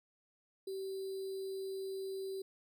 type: tone with sample-and-hold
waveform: sine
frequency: 384.9 Hz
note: G4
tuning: 32 cents flat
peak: -38 dBFS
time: 0.67-2.42 s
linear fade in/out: 5 ms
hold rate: 4410 Hz
effects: none